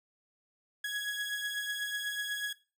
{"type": "beating tone pair", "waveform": "30% pulse", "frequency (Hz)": [1667, 1675.1], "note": ["G#6", "G#6"], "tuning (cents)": [6, 14], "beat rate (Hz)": 8.1, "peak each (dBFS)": [-32, -38], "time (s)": [0.84, 2.53], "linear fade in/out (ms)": 5, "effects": ["noise-tail reverb RT60 0.3 s tail -17 dB re dry"]}